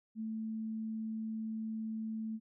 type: tone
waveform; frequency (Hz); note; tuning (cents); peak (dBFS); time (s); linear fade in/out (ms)
sine; 220.6; A3; +5; -36; 0.15-2.4; 50
effects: none